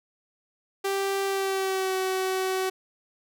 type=tone with pitch glide; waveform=sawtooth; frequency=392 to 376.9 Hz; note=G4 to F#4; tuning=0 to +32 cents; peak=-21 dBFS; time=0.84-2.7 s; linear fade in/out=10 ms; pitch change=-68 cents; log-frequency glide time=1.25-1.95 s; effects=none